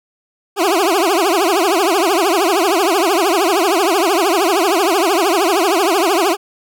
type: tone with vibrato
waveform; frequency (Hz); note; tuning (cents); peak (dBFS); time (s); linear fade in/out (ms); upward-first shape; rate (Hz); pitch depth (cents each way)
20% pulse; 365; F#4; -24; -7; 0.56-6.37; 50; triangle; 13; 270
effects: none